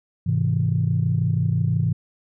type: chord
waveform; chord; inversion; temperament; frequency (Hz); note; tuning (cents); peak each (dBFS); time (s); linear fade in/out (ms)
sine; Ab augmented; none; just; 103.83 / 129.78 / 162.23; Ab2 / C3 / E3; 0 / -14 / -27; -22; 0.26-1.93; 10
effects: tanh soft clip ceiling -9 dBFS